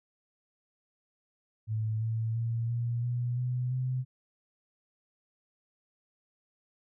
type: tone with pitch steps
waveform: sine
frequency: 109.6 / 112.49 / 115.45 / 118.49 / 121.61 / 124.81 / 128.1 Hz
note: A2 / A2 / A#2 / A#2 / B2 / B2 / C3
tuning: -6 / +39 / -16 / +29 / -26 / +19 / -36 cents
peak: -28 dBFS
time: 1.67-4.05 s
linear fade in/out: 50 ms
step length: 340 ms
effects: none